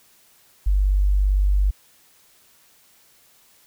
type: tone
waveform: sine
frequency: 48.85 Hz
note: G1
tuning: 5 cents flat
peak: -15 dBFS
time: 0.66-1.71 s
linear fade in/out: 10 ms
effects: white hiss -56 dBFS RMS until 3.66 s